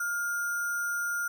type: tone with sample-and-hold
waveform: sine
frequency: 1414 Hz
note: F6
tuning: 21 cents sharp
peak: -28 dBFS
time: 0-1.28 s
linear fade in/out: 5 ms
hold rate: 7350 Hz
effects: none